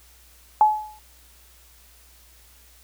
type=tone with exponential decay; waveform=sine; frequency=854 Hz; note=G#5; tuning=48 cents sharp; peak=-9 dBFS; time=0.61-0.99 s; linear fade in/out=1 ms; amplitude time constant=82 ms; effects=added 60 Hz sine -54 dBFS peak until 2.83 s + white hiss -54 dBFS RMS until 2.83 s